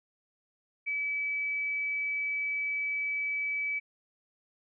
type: tone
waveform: sine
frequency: 2294 Hz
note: D7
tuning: 41 cents flat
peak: -29 dBFS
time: 0.86-3.8 s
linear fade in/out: 20 ms
effects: none